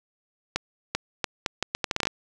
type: accelerating click train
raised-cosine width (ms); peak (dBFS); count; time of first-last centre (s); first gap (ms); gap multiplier
0.2; -7; 13; 0.56-2.071; 390; 0.75
effects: none